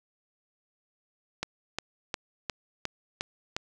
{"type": "click train", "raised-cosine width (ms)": 0.2, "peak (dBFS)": -13, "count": 7, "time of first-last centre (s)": [1.43, 3.565], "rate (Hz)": 2.81, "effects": []}